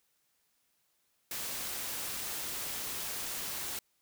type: noise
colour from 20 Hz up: white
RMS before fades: -38 dBFS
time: 1.31-3.79 s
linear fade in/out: 2 ms
effects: white hiss -75 dBFS RMS until 4.01 s